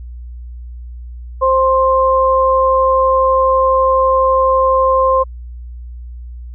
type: tone pair together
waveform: sine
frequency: 526 / 1052 Hz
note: C5 / C6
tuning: +9 / +9 cents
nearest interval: octave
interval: 1200 cents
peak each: -12 dBFS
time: 1.41-5.24 s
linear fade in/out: 20 ms
effects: added 60 Hz sine -27 dBFS peak until 6.54 s